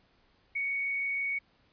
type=tone with frequency modulation; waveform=sine; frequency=2230 Hz; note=C#7; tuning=10 cents sharp; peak=-29 dBFS; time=0.55-1.39 s; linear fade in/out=10 ms; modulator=66.2 Hz; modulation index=0.42; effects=pink hiss -67 dBFS RMS until 1.72 s + resampled to 11025 Hz